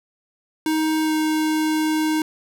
square tone with pitch glide, 313.9 to 311.6 Hz, D#4 to D#4, +15 to +3 cents, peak -19 dBFS, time 0.66-2.22 s, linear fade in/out 2 ms, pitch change -12 cents, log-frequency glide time 1.03-1.12 s, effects none

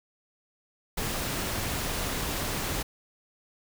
pink noise, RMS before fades -31 dBFS, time 0.97-2.83 s, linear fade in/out 10 ms, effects none

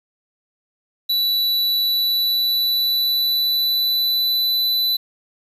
square tone with pitch glide, 3951 to 3992 Hz, B7 to B7, 0 to +18 cents, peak -17 dBFS, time 1.09-4.97 s, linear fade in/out 10 ms, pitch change +18 cents, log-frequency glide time 1.79-4.64 s, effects 8-bit

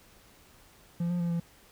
triangle tone with pitch steps, 171.5 / 175.8 / 171.6 / 169.6 Hz, F3 / F3 / F3 / E3, -31 / +12 / -30 / +50 cents, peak -25 dBFS, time 1-1.4 s, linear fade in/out 5 ms, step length 100 ms, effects pink hiss -58 dBFS RMS until 1.71 s

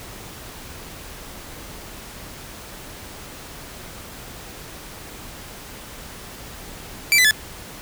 sawtooth tone with pitch steps, 2329 / 2004 / 1724.7 Hz, D7 / B6 / A6, -15 / +25 / -35 cents, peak -9 dBFS, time 7.12-7.309 s, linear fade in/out 0 ms, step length 63 ms, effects pink hiss -38 dBFS RMS until 7.81 s

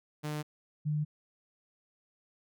sawtooth / sine tone pair in turn, 150.6 / 150.6 Hz, D3 / D3, +44 / +44 cents, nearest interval unison, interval 0 cents, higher neither, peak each -30 / -28 dBFS, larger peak second, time 0.23-0.43 / 0.85-1.05 s, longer neither, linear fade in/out 20 ms, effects none

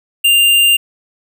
square tone, 2794 Hz, F7, in tune, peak -8 dBFS, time 0.24-0.77 s, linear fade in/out 10 ms, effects none

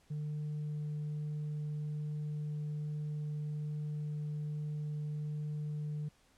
sine tone with tanh clipping, 150.1 Hz, D3, 38 cents sharp, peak -36 dBFS, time 0.1-6.09 s, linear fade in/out 10 ms, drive 1 dB, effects pink hiss -68 dBFS RMS until 6.37 s + low-pass 10000 Hz 12 dB/octave

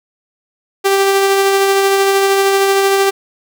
sawtooth tone with tremolo, 392 Hz, G4, in tune, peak -5 dBFS, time 0.84-3.11 s, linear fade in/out 20 ms, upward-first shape sine, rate 13 Hz, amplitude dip 25%, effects none

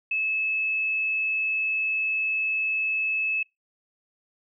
sine tone, 2600 Hz, E7, 24 cents flat, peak -23 dBFS, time 0.11-3.43 s, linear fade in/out 5 ms, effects noise-tail reverb RT60 0.2 s tail -25 dB re dry

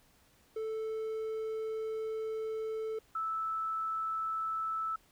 triangle / sine tone pair in turn, 440 / 1313.2 Hz, A4 / E6, 0 / -7 cents, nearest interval octave + perfect fifth, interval 1893 cents, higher second, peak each -32 / -32 dBFS, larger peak neither, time 0.56-2.99 / 3.15-4.96 s, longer first, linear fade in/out 5 ms, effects pink hiss -66 dBFS RMS until 5.11 s

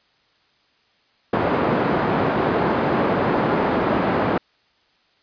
pink band-pass noise, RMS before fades -20 dBFS, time 1.33-4.38 s, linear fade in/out 5 ms, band 190 to 1200 Hz, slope 12 dB/octave, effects white hiss -61 dBFS RMS until 5.22 s + resampled to 11025 Hz

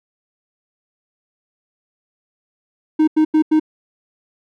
triangle tone bursts, 310.9 Hz, D#4, 1 cent flat, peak -8 dBFS, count 4, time 2.99-3.598 s, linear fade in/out 10 ms, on 86 ms, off 88 ms, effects none

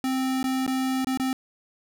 square tone with dropouts, 261.6 Hz, C4, in tune, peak -24 dBFS, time 0.04-1.33 s, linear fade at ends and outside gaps 1 ms, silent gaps 0.429-0.441 / 0.665-0.677 / 1.046-1.07 / 1.174-1.198 s, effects none

